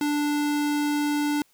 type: tone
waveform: square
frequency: 293.7 Hz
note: D4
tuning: in tune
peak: -23 dBFS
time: 0.01-1.42 s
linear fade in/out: 2 ms
effects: white hiss -63 dBFS RMS until 1.53 s